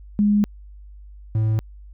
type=tone pair in turn; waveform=sine / triangle; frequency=206.7 / 109.5 Hz; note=G#3 / A2; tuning=-8 / -8 cents; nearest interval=major seventh; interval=1100 cents; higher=first; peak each=-14 / -15 dBFS; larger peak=first; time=0.19-0.44 / 1.35-1.59 s; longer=first; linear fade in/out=0 ms; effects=added 50 Hz sine -39 dBFS peak until 1.93 s